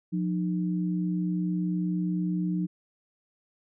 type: tone pair together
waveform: sine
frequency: 177.8 / 306.5 Hz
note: F3 / D#4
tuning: +31 / -26 cents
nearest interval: major sixth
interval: 943 cents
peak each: -26 / -32 dBFS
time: 0.12-2.67 s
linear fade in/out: 20 ms
effects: none